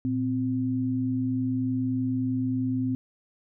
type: tone pair together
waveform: sine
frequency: 115.1 / 258.4 Hz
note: A#2 / C4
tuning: -22 / -21 cents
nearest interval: octave + major second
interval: 1401 cents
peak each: -30 / -25 dBFS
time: 0.05-2.95 s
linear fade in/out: 0 ms
effects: none